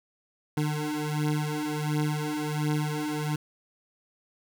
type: beating tone pair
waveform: 25% pulse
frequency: 150 / 151.4 Hz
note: D3 / D#3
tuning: +37 / -47 cents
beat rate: 1.4 Hz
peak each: -26 dBFS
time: 0.57-3.36 s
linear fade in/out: 5 ms
effects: none